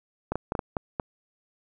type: clicks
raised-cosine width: 1 ms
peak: -13 dBFS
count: 7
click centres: 0.32 / 0.356 / 0.521 / 0.552 / 0.592 / 0.768 / 0.998 s
effects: none